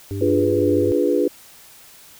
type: harmonic tone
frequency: 98.8 Hz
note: G2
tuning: 14 cents sharp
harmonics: 1 / 3 / 4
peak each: -25 / -30 / -31 dBFS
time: 0.11-0.92 s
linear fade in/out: 0 ms
type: chord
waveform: sine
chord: D diminished seventh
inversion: none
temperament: equal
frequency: 293.7 / 349.2 / 415.3 / 493.9 Hz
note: D4 / F4 / Ab4 / Cb5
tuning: 0 / 0 / 0 / 0 cents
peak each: -21 dBFS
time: 0.21-1.28 s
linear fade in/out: 5 ms
effects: white hiss -46 dBFS RMS until 2.19 s